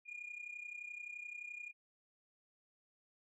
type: tone with amplitude modulation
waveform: sine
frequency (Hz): 2431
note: D#7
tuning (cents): -41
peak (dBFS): -40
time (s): 0.05-1.73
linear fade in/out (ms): 50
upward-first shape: sine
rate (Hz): 31.6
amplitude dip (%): 80
effects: tanh soft clip ceiling -40 dBFS